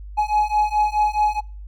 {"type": "beating tone pair", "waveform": "triangle", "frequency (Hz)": [841, 845.7], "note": ["G#5", "G#5"], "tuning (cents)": [22, 31], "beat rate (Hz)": 4.7, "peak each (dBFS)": -18, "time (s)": [0.17, 1.41], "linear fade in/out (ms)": 20, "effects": ["noise-tail reverb RT60 0.4 s tail -25 dB re dry", "added 50 Hz sine -33 dBFS peak until 1.67 s"]}